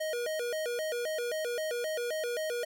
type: tone with vibrato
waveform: square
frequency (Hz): 548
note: C#5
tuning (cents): -20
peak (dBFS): -32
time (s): 0-2.65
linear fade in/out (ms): 10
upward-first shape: square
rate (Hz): 3.8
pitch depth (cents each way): 230
effects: none